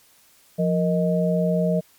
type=tone cluster; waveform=sine; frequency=174.9 / 466.7 / 624 Hz; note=F3 / A#4 / D#5; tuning=+3 / +2 / +5 cents; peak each=-20 / -26 / -23 dBFS; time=0.58-1.81 s; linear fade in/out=20 ms; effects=white hiss -56 dBFS RMS until 1.98 s + MP3 96 kbps